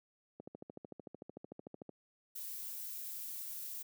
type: click train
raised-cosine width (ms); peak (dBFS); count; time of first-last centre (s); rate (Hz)
2; -32; 21; 0.4-1.893; 13.4
type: noise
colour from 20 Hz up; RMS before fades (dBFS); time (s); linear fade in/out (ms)
violet; -44; 2.35-3.83; 10
effects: high-pass 200 Hz 12 dB/octave